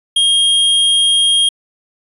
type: tone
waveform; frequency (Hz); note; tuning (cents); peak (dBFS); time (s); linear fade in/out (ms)
square; 3240; G#7; -43; -10; 0.16-1.49; 5
effects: resampled to 32000 Hz